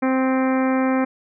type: harmonic tone with a mistuned harmonic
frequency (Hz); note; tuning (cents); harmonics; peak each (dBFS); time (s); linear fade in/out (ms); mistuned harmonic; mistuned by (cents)
261.6; C4; 0; 1 / 2 / 3 / 4 / 5 / 6 / 7 / 8 / 9; -18 / -24 / -28 / -30 / -32 / -34 / -35 / -36 / -37; 0.02-1.05; 10; 5; -15
effects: none